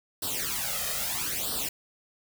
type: noise with flanger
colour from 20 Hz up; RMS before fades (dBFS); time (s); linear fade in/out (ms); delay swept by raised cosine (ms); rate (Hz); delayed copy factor
white; -31; 0.22-1.69; 5; 0.22 to 1.62; 0.77; +0.85
effects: none